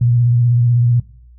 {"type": "tone with vibrato", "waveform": "sine", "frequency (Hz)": 120.3, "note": "B2", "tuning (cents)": -45, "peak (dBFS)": -10, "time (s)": [0.01, 1], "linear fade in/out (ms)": 5, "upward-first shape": "sine", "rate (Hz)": 16, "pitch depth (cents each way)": 40, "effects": ["noise-tail reverb RT60 0.5 s tail -18 dB re dry", "added 60 Hz sine -40 dBFS peak until 1.38 s"]}